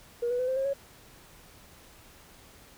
sine tone with pitch steps, 476.4 / 490.9 / 505.9 / 521.3 / 537.2 / 553.6 Hz, A#4 / B4 / B4 / C5 / C5 / C#5, +38 / -10 / +42 / -6 / +46 / -2 cents, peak -25 dBFS, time 0.22-0.736 s, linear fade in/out 10 ms, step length 86 ms, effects tanh soft clip ceiling -21 dBFS + pink hiss -54 dBFS RMS until 2.77 s

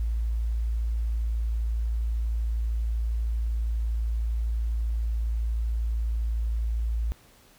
sine tone, 56.3 Hz, A1, 40 cents sharp, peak -24 dBFS, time 0-7.12 s, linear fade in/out 0 ms, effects pink hiss -57 dBFS RMS until 7.58 s

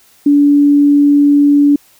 sine tone, 287.8 Hz, D4, 35 cents flat, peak -5 dBFS, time 0.26-1.76 s, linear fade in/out 5 ms, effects white hiss -48 dBFS RMS until 1.99 s

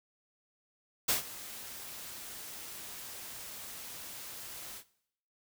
white noise with ADSR envelope, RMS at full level -27 dBFS, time 1.08-4.84 s, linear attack 10 ms, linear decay 130 ms, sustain -18 dB, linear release 77 ms, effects noise-tail reverb RT60 0.7 s tail -19 dB re dry

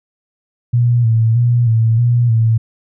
sine tone with vibrato, 116.54 Hz, A#2, in tune, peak -9 dBFS, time 0.73-2.58 s, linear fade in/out 10 ms, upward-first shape square, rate 1.6 Hz, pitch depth 54 cents each way, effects none

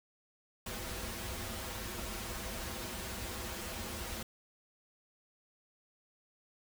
pink noise with comb filter, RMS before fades -41 dBFS, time 0.66-4.23 s, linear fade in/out 5 ms, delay 6.9 ms, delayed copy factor -1, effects none

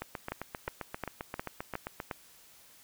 two click trains, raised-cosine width 0.5 ms, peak -19 / -21 dBFS, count 6 / 16, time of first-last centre 0.32-2.112 / 0.02-2.002 s, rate 2.79 / 7.57 Hz, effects white hiss -58 dBFS RMS until 2.83 s

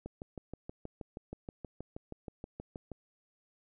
click train, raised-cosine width 2 ms, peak -28 dBFS, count 19, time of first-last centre 0.06-2.917 s, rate 6.3 Hz, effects none

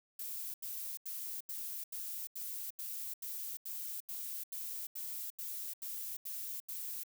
violet noise bursts, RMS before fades -42 dBFS, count 16, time 0.19-7.035 s, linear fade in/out 5 ms, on 350 ms, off 83 ms, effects none

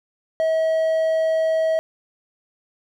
triangle tone, 642 Hz, E5, 46 cents flat, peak -15 dBFS, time 0.4-1.79 s, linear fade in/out 0 ms, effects none

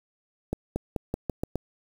accelerating click train, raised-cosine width 2 ms, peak -14 dBFS, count 7, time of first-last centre 0.53-1.557 s, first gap 230 ms, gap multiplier 0.88, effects 7-bit

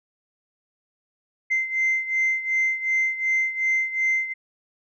sine beating tone pair, 2077 / 2079.7 Hz, C7 / C7, -13 / -11 cents, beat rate 2.7 Hz, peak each -21 / -25 dBFS, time 1.5-4.34 s, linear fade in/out 20 ms, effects tanh soft clip ceiling -15 dBFS

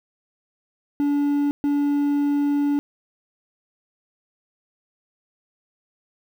triangle tone bursts at uneven times, 287.5 Hz, D4, 37 cents flat, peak -16 dBFS, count 2, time 1-1.51 / 1.64-2.79 s, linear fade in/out 0 ms, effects 8-bit

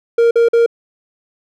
triangle tone bursts, 466.2 Hz, A#4, in tune, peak -6 dBFS, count 3, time 0.18-0.662 s, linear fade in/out 5 ms, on 130 ms, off 46 ms, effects none

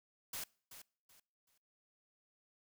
white noise with echo, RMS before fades -43 dBFS, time 0.33-0.44 s, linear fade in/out 5 ms, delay 380 ms, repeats 3, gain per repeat -11 dB, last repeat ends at 1.58 s, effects noise-tail reverb RT60 0.5 s tail -25 dB re dry

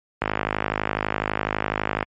click train, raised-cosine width 0.5 ms, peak -6 dBFS, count 95, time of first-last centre 0.22-2.028 s, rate 52 Hz, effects high-pass 60 Hz 12 dB/octave + MP3 48 kbps

